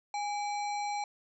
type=harmonic tone with a mistuned harmonic; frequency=823 Hz; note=G#5; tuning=16 cents flat; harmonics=1 / 3 / 5 / 7 / 9; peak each=-32 / -42 / -46 / -49 / -51 dBFS; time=0.14-1.04 s; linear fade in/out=2 ms; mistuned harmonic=3; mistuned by=-110 cents; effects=none